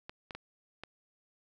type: clicks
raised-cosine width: 0.3 ms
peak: -26 dBFS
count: 4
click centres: 0.095 / 0.308 / 0.35 / 0.836 s
effects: none